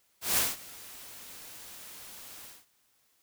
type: noise with ADSR envelope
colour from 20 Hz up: white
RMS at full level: -25 dBFS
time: 0.21-2.66 s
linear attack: 160 ms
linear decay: 190 ms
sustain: -22 dB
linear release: 210 ms
effects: white hiss -70 dBFS RMS until 3.22 s